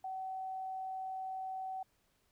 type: tone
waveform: sine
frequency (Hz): 758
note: F#5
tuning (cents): +42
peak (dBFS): -38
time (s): 0.04-1.83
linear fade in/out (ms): 5
effects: pink hiss -75 dBFS RMS until 2.31 s